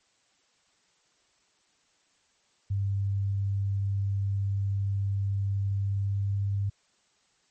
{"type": "tone with pitch glide", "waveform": "sine", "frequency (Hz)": [99, 99.8], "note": ["G2", "G2"], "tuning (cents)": [18, 32], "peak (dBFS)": -25, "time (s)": [2.7, 6.7], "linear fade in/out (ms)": 10, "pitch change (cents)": 14, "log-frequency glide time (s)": [5.77, 6.54], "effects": ["white hiss -68 dBFS RMS until 7.5 s", "MP3 32 kbps"]}